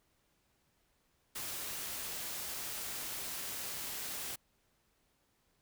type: noise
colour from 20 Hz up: white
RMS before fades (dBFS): -41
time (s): 1.35-4.36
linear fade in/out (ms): 10
effects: pink hiss -75 dBFS RMS until 5.61 s